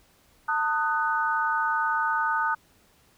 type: chord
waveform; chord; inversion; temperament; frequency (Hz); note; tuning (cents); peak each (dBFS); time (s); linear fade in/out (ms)
sine; D# diminished; second; just; 896 / 1244.5 / 1493.4; A5 / D#6 / F#6; +31 / 0 / +16; -27; 0.48-2.55; 10
effects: pink hiss -61 dBFS RMS until 3.17 s